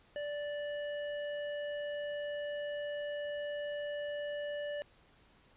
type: tone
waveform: square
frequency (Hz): 585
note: D5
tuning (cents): -7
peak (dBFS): -37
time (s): 0.16-4.82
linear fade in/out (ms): 0
effects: pink hiss -65 dBFS RMS until 5.56 s + resampled to 8000 Hz